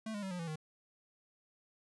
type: tone with pitch steps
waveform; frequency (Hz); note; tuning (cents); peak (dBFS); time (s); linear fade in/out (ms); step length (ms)
square; 220 / 205.3 / 191.52 / 178.7 / 166.73 / 155.56; A3 / G#3 / G3 / F3 / E3 / D#3; 0 / -20 / -40 / +40 / +20 / 0; -39; 0.06-0.558; 5; 83
effects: resampled to 24000 Hz